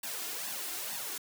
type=noise with flanger; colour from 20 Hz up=white; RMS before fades=-38 dBFS; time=0.03-1.18 s; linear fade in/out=5 ms; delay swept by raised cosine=1.1 to 2.9 ms; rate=2.2 Hz; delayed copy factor=+0.65; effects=high-pass 200 Hz 12 dB/octave